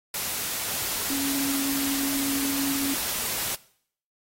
sine tone in noise, 276.5 Hz, C#4, 4 cents flat, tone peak -27 dBFS, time 1.1-2.94 s, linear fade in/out 2 ms, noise white, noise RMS -29 dBFS, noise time 0.14-3.55 s, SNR -1 dB, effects noise-tail reverb RT60 0.6 s tail -20 dB re dry + AAC 48 kbps

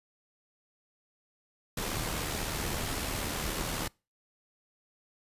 pink noise with amplitude modulation, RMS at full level -32 dBFS, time 1.77-3.88 s, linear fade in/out 5 ms, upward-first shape sine, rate 76.2 Hz, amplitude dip 40%, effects noise-tail reverb RT60 0.3 s tail -26 dB re dry + resampled to 32000 Hz

